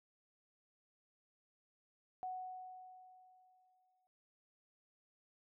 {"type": "tone with exponential decay", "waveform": "sine", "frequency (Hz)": 741, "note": "F#5", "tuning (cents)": 2, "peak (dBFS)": -39, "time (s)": [2.23, 4.07], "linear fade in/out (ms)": 0, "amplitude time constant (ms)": 400, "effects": []}